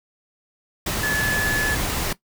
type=tone in noise; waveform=sine; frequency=1719 Hz; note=A6; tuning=41 cents flat; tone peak=-19 dBFS; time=1.03-1.75 s; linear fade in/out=5 ms; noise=pink; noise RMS=-25 dBFS; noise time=0.86-2.13 s; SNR=+3 dB; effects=noise-tail reverb RT60 0.1 s tail -17 dB re dry